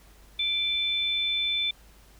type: tone pair together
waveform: sine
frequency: 2349 / 3520 Hz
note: D7 / A7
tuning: 0 / 0 cents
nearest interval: perfect fifth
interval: 700 cents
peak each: -31 / -25 dBFS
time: 0.39-1.71 s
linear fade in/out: 5 ms
effects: added 50 Hz sine -53 dBFS peak until 2.19 s + pink hiss -57 dBFS RMS until 2.19 s